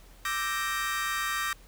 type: chord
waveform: 35% pulse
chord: E half-diminished seventh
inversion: third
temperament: equal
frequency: 1174.7 / 1318.5 / 1568 / 1864.7 Hz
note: D6 / E6 / G6 / Bb6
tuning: 0 / 0 / 0 / 0 cents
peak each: -31 / -36 / -34 / -31 dBFS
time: 0.25-1.53 s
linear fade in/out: 2 ms
effects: added 42 Hz sine -51 dBFS peak until 1.67 s + pink hiss -57 dBFS RMS until 1.67 s